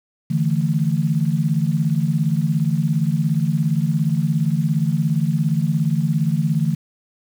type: chord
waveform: sine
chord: D suspended second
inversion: none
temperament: equal with one note detuned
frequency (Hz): 146.83 / 164.05 / 220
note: D3 / E3 / A3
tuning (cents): 0 / -8 / 0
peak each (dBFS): -20 / -19 / -24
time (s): 0.3-6.75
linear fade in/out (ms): 10
effects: 7-bit